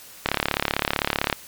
click train, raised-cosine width 0.3 ms, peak -3 dBFS, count 39, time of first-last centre 0.26-1.327 s, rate 35.6 Hz, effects white hiss -44 dBFS RMS until 1.47 s + MP3 96 kbps

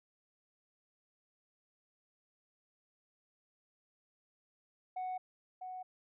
sine tone with echo, 740 Hz, F#5, in tune, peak -34 dBFS, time 4.96-5.18 s, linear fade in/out 10 ms, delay 650 ms, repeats 1, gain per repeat -7 dB, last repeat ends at 5.83 s, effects tanh soft clip ceiling -35 dBFS

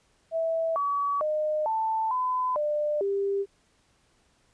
sine tone with pitch steps, 654 / 1137 / 612 / 885 / 1011 / 597 / 396.8 Hz, E5 / C#6 / D#5 / A5 / B5 / D5 / G4, -14 / +44 / -29 / +10 / +40 / +28 / +21 cents, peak -24 dBFS, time 0.31-3.46 s, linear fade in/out 50 ms, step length 450 ms, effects pink hiss -66 dBFS RMS until 4.53 s + resampled to 22050 Hz

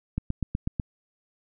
click train, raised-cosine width 5 ms, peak -14 dBFS, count 6, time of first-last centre 0.18-0.798 s, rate 8.09 Hz, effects none

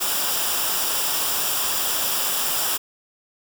white noise with comb filter, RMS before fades -23 dBFS, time 0-2.78 s, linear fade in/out 20 ms, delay 0.47 ms, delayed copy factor -0.6, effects none

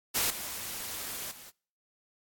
white noise with level steps, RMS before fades -28 / -38 / -49 dBFS, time 0.14-1.51 s, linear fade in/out 20 ms, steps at 0.3 / 1.31 s, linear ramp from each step 5 ms, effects noise-tail reverb RT60 0.5 s tail -26 dB re dry + AAC 64 kbps

